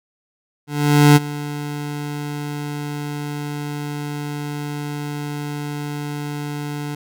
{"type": "tone with ADSR envelope", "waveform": "25% pulse", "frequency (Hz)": 146.6, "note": "D3", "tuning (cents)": -3, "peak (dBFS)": -3, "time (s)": [0.67, 6.95], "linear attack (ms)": 490, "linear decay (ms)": 27, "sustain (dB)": -18, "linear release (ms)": 5, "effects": []}